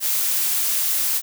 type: noise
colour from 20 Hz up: blue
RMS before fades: -21 dBFS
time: 0-1.22 s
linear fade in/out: 50 ms
effects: none